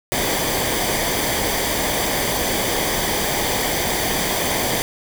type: noise with comb filter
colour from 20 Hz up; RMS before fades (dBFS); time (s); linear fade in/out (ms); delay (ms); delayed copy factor
pink; -21; 0.12-4.82; 0; 0.74; -0.6
effects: none